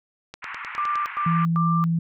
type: click train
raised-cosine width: 0.2 ms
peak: -19 dBFS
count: 8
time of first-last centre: 0.34-1.059 s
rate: 9.74 Hz
type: band-pass noise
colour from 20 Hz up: pink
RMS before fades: -35 dBFS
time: 0.42-1.45 s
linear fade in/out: 10 ms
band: 1000 to 2500 Hz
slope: 48 dB/octave
type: tone bursts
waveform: sine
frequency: 1183 Hz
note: D6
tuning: 12 cents sharp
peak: -22 dBFS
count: 3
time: 0.78-1.84 s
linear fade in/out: 0 ms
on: 280 ms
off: 110 ms
type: tone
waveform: sine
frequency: 166.4 Hz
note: E3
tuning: 17 cents sharp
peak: -19 dBFS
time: 1.26-1.99 s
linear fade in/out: 5 ms
effects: none

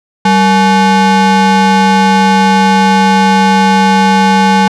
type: ring-modulated tone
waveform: square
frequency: 329.6 Hz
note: E4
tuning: in tune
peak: -3 dBFS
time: 0.25-4.68 s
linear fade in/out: 5 ms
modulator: 523 Hz
effects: low-pass 6000 Hz 12 dB/octave

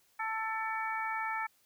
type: harmonic tone with a mistuned harmonic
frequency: 442 Hz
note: A4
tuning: 8 cents sharp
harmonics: 2 / 3 / 4 / 5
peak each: -36 / -38 / -39 / -40 dBFS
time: 0.19-1.47 s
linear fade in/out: 10 ms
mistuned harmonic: 5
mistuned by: +39 cents
effects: white hiss -69 dBFS RMS until 1.65 s

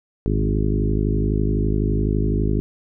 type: harmonic tone with a mistuned harmonic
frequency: 51.91 Hz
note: G#1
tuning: in tune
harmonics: 1 / 2 / 3 / 4 / 5 / 6 / 7 / 8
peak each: -21 / -24 / -26 / -27 / -28 / -29 / -29 / -30 dBFS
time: 0.26-2.6 s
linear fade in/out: 0 ms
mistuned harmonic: 2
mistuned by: +44 cents
effects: none

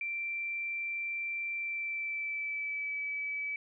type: tone with pitch glide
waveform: sine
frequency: 2351 to 2295 Hz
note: D7 to D7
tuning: +1 to -40 cents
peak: -33 dBFS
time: 0.01-3.56 s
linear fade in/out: 2 ms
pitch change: -41 cents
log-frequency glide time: 1.54-2.95 s
effects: none

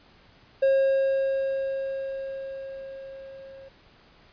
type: tone with level ramp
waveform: triangle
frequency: 540 Hz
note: C#5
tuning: 45 cents flat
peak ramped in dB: -15 to -41 dBFS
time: 0.62-3.69 s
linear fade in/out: 10 ms
effects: pink hiss -56 dBFS RMS until 4.32 s + resampled to 11025 Hz

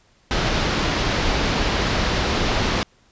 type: low-pass noise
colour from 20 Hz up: pink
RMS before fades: -21 dBFS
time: 0.31-2.83 s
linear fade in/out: 0 ms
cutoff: 5300 Hz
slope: 24 dB/octave
effects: pink hiss -58 dBFS RMS until 3.11 s + resampled to 16000 Hz

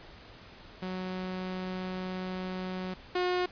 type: tone pair in turn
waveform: sawtooth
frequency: 185 / 360.7 Hz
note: F#3 / F#4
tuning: 0 / -44 cents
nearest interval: octave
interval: 1156 cents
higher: second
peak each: -30 / -23 dBFS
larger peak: second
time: 0.82-2.94 / 3.15-3.46 s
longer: first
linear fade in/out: 5 ms
effects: pink hiss -51 dBFS RMS until 3.51 s + resampled to 11025 Hz

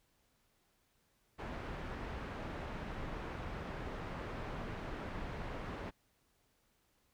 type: low-pass noise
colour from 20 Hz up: pink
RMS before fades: -43 dBFS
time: 1.38-5.91 s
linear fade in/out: 20 ms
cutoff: 1900 Hz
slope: 12 dB/octave
effects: pink hiss -75 dBFS RMS until 7.13 s

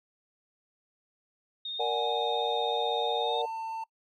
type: tone with vibrato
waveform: sine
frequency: 3678 Hz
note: A#7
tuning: 24 cents flat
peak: -33 dBFS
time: 1.65-3.42 s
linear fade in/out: 5 ms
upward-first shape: square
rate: 17 Hz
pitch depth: 14 cents each way
type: chord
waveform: sine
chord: Bb augmented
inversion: none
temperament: equal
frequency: 466.2 / 587.3 / 740 Hz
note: Bb4 / D5 / F#5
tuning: 0 / 0 / 0 cents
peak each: -31 / -35 / -32 dBFS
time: 1.79-3.46 s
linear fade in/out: 10 ms
type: tone with pitch glide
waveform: triangle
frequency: 836 to 896 Hz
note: G#5 to A5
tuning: +11 to +31 cents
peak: -31 dBFS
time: 1.8-3.84 s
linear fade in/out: 5 ms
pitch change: +120 cents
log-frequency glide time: 3.17-3.46 s
effects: noise-tail reverb RT60 0.1 s tail -23 dB re dry

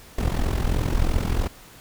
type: noise with amplitude modulation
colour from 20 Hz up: brown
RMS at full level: -19 dBFS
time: 0.18-1.48 s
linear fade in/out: 5 ms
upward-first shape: sine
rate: 43 Hz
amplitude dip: 75%
effects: pink hiss -47 dBFS RMS until 1.8 s

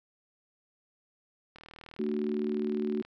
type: click train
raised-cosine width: 0.3 ms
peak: -32 dBFS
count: 60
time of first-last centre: 1.56-3.05 s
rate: 39.6 Hz
type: harmonic tone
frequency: 74.5 Hz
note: D2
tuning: 25 cents sharp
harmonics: 3 / 4 / 5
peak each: -31 / -37 / -32 dBFS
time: 1.99-3.02 s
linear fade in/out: 5 ms
effects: none

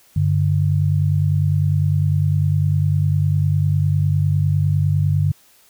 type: tone pair together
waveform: sine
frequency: 96.9 / 146.83 Hz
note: G2 / D3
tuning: -20 / 0 cents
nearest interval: perfect fifth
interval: 720 cents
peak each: -17 dBFS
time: 0.16-5.32 s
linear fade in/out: 5 ms
effects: white hiss -53 dBFS RMS until 5.69 s

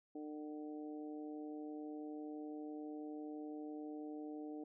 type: harmonic tone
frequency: 151 Hz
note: D3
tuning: 48 cents sharp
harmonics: 2 / 3 / 4 / 5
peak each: -45 / -52 / -58 / -57 dBFS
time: 0.15-4.64 s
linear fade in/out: 5 ms
effects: none

